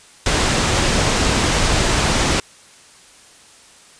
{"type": "low-pass noise", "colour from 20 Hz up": "pink", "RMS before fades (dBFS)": -17, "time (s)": [0.26, 2.4], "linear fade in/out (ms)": 2, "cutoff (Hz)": 8700, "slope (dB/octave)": 24, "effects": ["white hiss -46 dBFS RMS until 3.99 s", "resampled to 22050 Hz"]}